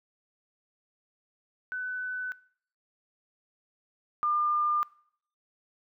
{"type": "tone pair in turn", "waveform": "sine", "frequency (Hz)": [1502, 1202.2], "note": ["F#6", "D6"], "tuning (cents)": [26, 40], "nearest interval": "major third", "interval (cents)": 386, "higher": "first", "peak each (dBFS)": [-31, -24], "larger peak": "second", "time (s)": [[1.72, 2.32], [4.23, 4.83]], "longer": "neither", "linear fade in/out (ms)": 0, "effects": ["noise-tail reverb RT60 0.6 s tail -22 dB re dry"]}